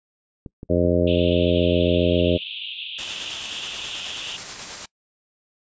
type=clicks; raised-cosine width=3 ms; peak=-22 dBFS; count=3; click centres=0.462 / 0.631 / 0.851 s
type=harmonic tone; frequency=87.31 Hz; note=F2; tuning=in tune; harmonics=1 / 2 / 3 / 4 / 5 / 6 / 7; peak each=-24 / -24 / -24 / -24 / -24 / -24 / -24 dBFS; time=0.69-2.38 s; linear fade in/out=20 ms
type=band-pass noise; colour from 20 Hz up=white; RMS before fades=-33 dBFS; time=1.07-4.37 s; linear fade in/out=5 ms; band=2600 to 3600 Hz; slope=96 dB/octave
type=noise with tremolo; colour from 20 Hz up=white; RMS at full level=-32 dBFS; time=2.98-4.86 s; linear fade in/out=10 ms; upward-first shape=square; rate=9.3 Hz; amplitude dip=25%
effects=noise-tail reverb RT60 0.1 s tail -24 dB re dry + resampled to 16000 Hz